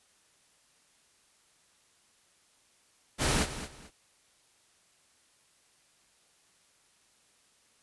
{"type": "noise with echo", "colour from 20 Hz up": "pink", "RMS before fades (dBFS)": -27, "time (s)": [3.18, 3.47], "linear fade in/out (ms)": 50, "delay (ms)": 220, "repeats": 2, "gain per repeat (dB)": -12, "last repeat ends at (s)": 3.91, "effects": ["white hiss -66 dBFS RMS until 7.82 s", "resampled to 24000 Hz"]}